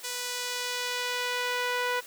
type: tone with band-pass filter sweep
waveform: sawtooth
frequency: 492.6 Hz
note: B4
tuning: 5 cents flat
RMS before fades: -31 dBFS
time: 0.03-2.01 s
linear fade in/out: 20 ms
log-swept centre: 7500 to 1600 Hz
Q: 0.71
effects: white hiss -47 dBFS RMS until 2.06 s + high-pass 300 Hz 12 dB/octave